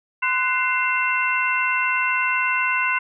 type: tone cluster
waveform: sine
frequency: 1028 / 1489 / 2096 / 2704 Hz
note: C6 / F#6 / C7 / E7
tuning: -31 / +11 / +2 / +43 cents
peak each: -24 dBFS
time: 0.22-2.99 s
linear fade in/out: 10 ms
effects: none